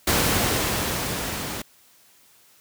pink noise with level ramp, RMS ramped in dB -19 to -31 dBFS, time 0.07-1.62 s, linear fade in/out 5 ms, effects white hiss -56 dBFS RMS until 2.6 s + high-pass 60 Hz 12 dB/octave

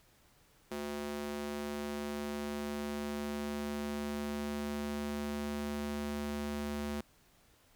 square tone with high-pass filter sweep, 73 Hz, D2, 10 cents flat, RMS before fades -38 dBFS, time 0.71-7.01 s, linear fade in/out 5 ms, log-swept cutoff 290 to 160 Hz, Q 1.5, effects pink hiss -66 dBFS RMS until 7.75 s

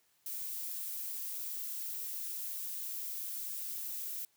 violet noise, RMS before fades -40 dBFS, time 0.26-4.25 s, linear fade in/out 2 ms, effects white hiss -72 dBFS RMS until 4.36 s + high-pass 80 Hz 12 dB/octave

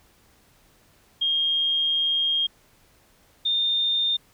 sine tone pair in turn, 3231 / 3627 Hz, G#7 / A#7, -48 / -48 cents, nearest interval major second, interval 200 cents, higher second, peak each -20 dBFS, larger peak neither, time 1.21-2.47 / 3.45-4.17 s, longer first, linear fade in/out 10 ms, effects pink hiss -59 dBFS RMS until 4.33 s

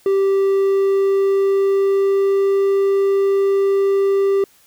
triangle tone with pitch glide, 390.9 to 393.6 Hz, G4 to G4, -5 to +7 cents, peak -11 dBFS, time 0.06-4.44 s, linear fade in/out 2 ms, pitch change +12 cents, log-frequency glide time 0.47-2.65 s, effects white hiss -53 dBFS RMS until 4.66 s

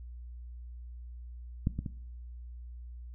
clicks, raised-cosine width 5 ms, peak -15 / -21 / -23 dBFS, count 3, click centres 1.671 / 1.79 / 1.862 s, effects noise-tail reverb RT60 0.7 s tail -18 dB re dry + added 60 Hz sine -42 dBFS peak until 3.14 s

